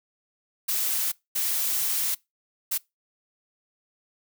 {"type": "noise bursts at uneven times", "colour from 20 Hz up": "blue", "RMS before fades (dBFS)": -26, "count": 3, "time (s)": [[0.68, 1.12], [1.35, 2.15], [2.71, 2.78]], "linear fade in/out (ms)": 10, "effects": ["noise-tail reverb RT60 0.2 s tail -23 dB re dry"]}